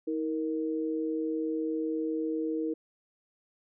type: tone pair together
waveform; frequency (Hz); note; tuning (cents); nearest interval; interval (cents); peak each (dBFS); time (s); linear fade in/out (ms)
sine; 318.3 / 466.2; D#4 / A#4; +39 / 0; perfect fifth; 661; -30 / -33; 0.07-2.74; 10
effects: none